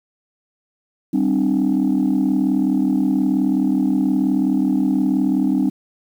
sine chord, G suspended fourth, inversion none, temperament equal with one note detuned, 196 / 261.6 / 300.5 Hz, G3 / C4 / D4, 0 / 0 / +40 cents, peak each -19 / -17 / -18 dBFS, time 1.13-5.7 s, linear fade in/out 10 ms, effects tanh soft clip ceiling -10 dBFS + 8-bit

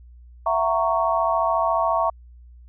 sine chord, F# dominant seventh, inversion third, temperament just, 666 / 740 / 925 / 1110 Hz, E5 / F#5 / A#5 / C#6, +18 / 0 / -14 / +2 cents, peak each -22 / -28 / -24 / -23 dBFS, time 0.46-2.1 s, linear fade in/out 5 ms, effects added 60 Hz sine -43 dBFS peak until 2.68 s

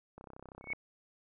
click train, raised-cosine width 1 ms, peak -35 dBFS, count 19, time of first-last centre 0.18-0.734 s, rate 32.5 Hz
sine tone with exponential growth, 2217 Hz, C#7, in tune, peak -29 dBFS, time 0.61-0.73 s, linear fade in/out 2 ms, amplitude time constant 25 ms
effects none

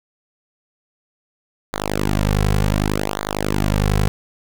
sawtooth tone with flanger, 51 Hz, G#1, 31 cents flat, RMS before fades -19 dBFS, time 1.73-4.08 s, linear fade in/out 0 ms, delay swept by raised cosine 0.36 to 3.36 ms, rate 0.67 Hz, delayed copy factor -1, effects none

